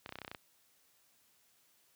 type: clicks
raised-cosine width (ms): 0.3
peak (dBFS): -27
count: 10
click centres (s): 0.061 / 0.092 / 0.124 / 0.156 / 0.187 / 0.217 / 0.248 / 0.279 / 0.315 / 0.348
effects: white hiss -70 dBFS RMS until 1.95 s + high-pass 60 Hz 12 dB/octave